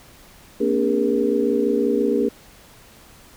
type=tone cluster; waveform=sine; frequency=232.7 / 258.9 / 287.9 / 408 / 473.4 Hz; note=A#3 / C4 / D4 / G#4 / A#4; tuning=-3 / -18 / -34 / -31 / +27 cents; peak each=-24 / -28 / -23 / -21 / -23 dBFS; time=0.6-2.29 s; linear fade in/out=10 ms; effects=pink hiss -48 dBFS RMS until 3.36 s